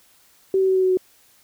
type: tone with pitch steps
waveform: sine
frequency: 383.1 / 380.5 / 377.8 / 375.2 / 372.6 / 370.1 Hz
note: G4 / F#4 / F#4 / F#4 / F#4 / F#4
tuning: -40 / +48 / +36 / +24 / +12 / 0 cents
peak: -15 dBFS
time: 0.54-0.972 s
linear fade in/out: 2 ms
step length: 72 ms
effects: white hiss -56 dBFS RMS until 1.43 s